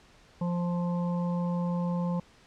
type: harmonic tone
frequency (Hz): 174.8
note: F3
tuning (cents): +2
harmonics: 1 / 3 / 5 / 6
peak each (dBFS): -27 / -37 / -41 / -43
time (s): 0.41-2.2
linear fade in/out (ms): 5
effects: pink hiss -58 dBFS RMS until 2.46 s + low-pass 6000 Hz 12 dB/octave